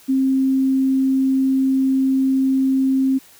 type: tone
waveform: sine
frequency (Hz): 265.8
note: C4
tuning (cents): +27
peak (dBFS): -14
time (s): 0.08-3.19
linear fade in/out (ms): 20
effects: white hiss -48 dBFS RMS until 3.39 s